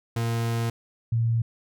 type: tone pair in turn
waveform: 40% pulse / sine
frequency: 115.8 / 115.17 Hz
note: A#2 / A#2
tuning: -11 / -20 cents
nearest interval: unison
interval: 9 cents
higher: first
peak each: -23 / -20 dBFS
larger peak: second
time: 0.16-0.7 / 1.12-1.42 s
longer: first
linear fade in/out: 5 ms
effects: none